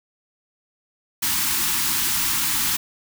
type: band-stop noise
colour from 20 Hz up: white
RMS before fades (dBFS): -22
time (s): 1.22-2.77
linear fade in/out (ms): 10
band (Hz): 360 to 830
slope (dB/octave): 96
effects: none